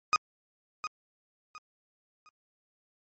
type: tone with echo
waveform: 35% pulse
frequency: 1244.5 Hz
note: D#6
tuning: in tune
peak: -19 dBFS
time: 0.13-0.16 s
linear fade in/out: 0 ms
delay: 710 ms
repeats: 3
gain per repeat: -11 dB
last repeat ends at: 2.29 s
effects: MP3 32 kbps